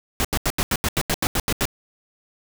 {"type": "noise bursts", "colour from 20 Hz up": "pink", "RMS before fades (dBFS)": -21, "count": 12, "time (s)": [0.2, 1.654], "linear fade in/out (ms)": 0, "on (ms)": 46, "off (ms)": 82, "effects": []}